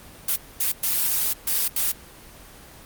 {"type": "noise bursts at uneven times", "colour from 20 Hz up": "blue", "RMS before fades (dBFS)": -22, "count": 5, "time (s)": [[0.28, 0.36], [0.6, 0.72], [0.83, 1.33], [1.47, 1.68], [1.76, 1.92]], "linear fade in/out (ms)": 5, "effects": ["pink hiss -45 dBFS RMS until 2.85 s", "Opus 24 kbps"]}